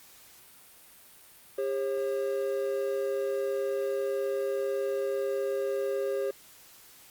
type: tone pair together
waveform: triangle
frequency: 401.8 / 540.1 Hz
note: G4 / C#5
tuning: +43 / -45 cents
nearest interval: perfect fourth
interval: 512 cents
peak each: -28 / -29 dBFS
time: 1.58-6.31 s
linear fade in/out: 5 ms
effects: white hiss -54 dBFS RMS until 7.1 s + Opus 48 kbps